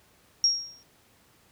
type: tone with exponential decay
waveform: sine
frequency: 5588 Hz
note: F8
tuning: in tune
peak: -16 dBFS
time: 0.44-0.83 s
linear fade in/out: 1 ms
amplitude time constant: 83 ms
effects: pink hiss -61 dBFS RMS until 1.51 s + high-pass 60 Hz 12 dB/octave